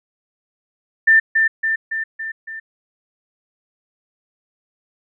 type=tone with echo; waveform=sine; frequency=1787 Hz; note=A6; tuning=26 cents sharp; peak=-8 dBFS; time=1.07-1.2 s; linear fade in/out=10 ms; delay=280 ms; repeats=5; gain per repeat=-4 dB; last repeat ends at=2.6 s; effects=none